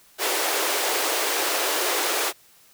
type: high-pass noise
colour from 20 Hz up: pink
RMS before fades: -24 dBFS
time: 0.18-2.33 s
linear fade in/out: 50 ms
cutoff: 340 Hz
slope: 48 dB/octave
effects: white hiss -55 dBFS RMS until 2.73 s